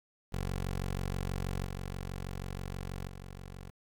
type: tone with level steps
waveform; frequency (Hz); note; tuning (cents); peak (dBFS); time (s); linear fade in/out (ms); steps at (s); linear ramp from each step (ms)
15% pulse; 46.23; F#1; -1; -27 / -31 / -38; 0.32-3.71; 20; 1.66 / 3.07; 2
effects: 10-bit